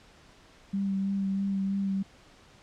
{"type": "tone with vibrato", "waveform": "sine", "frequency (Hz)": 195.6, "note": "G3", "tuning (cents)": -4, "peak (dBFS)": -26, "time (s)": [0.73, 2.03], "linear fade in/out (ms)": 10, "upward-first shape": "sine", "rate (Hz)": 3.1, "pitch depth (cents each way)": 18, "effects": ["pink hiss -56 dBFS RMS until 2.62 s", "low-pass 6000 Hz 12 dB/octave"]}